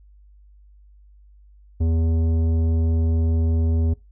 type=tone with tanh clipping; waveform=sine; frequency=81.6 Hz; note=E2; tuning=17 cents flat; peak=-19 dBFS; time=1.8-3.94 s; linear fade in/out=10 ms; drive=12 dB; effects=noise-tail reverb RT60 0.2 s tail -20 dB re dry + added 50 Hz sine -47 dBFS peak until 4.11 s